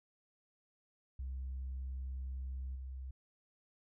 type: tone with level steps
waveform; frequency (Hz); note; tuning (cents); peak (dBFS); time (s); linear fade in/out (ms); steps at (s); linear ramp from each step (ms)
sine; 65.41; C2; 0; -37 / -41; 1.19-3.11; 5; 2.75; 10
effects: tanh soft clip ceiling -36 dBFS